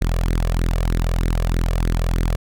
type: tone with flanger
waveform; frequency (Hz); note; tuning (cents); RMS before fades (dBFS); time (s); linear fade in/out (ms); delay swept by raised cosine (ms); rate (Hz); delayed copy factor
sawtooth; 42.08; E1; +36; -19; 0.01-2.36; 10; 0.48 to 1.78; 3.2; +0.7
effects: none